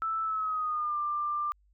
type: tone with pitch glide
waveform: sine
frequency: 1318.5 to 1188.3 Hz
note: E6 to D6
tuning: 0 to +20 cents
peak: -28 dBFS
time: 0.02-1.52 s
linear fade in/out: 0 ms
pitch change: -180 cents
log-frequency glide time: 0.23-0.98 s
effects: added 50 Hz sine -62 dBFS peak until 1.73 s